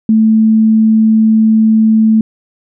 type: tone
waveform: sine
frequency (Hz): 220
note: A3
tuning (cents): 0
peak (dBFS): -5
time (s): 0.09-2.21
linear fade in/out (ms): 2
effects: none